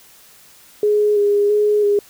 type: tone with vibrato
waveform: sine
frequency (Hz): 413.7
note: G#4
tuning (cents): -7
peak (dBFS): -12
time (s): 0.83-1.99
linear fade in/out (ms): 2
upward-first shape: square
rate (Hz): 1.5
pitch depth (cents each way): 20
effects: white hiss -47 dBFS RMS until 2.09 s